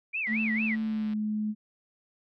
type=tone with vibrato; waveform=sine; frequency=2265 Hz; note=C#7; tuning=37 cents sharp; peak=-28 dBFS; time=0.13-0.76 s; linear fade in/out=20 ms; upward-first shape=sine; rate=4.4 Hz; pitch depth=290 cents each way
type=click train; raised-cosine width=0.3 ms; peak=-34 dBFS; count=128; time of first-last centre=0.27-1.134 s; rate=147 Hz
type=tone with pitch glide; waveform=sine; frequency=220 to 213.1 Hz; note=A3 to G#3; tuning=0 to +45 cents; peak=-27 dBFS; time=0.27-1.55 s; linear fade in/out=50 ms; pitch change=-55 cents; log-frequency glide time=0.81-1.13 s
effects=none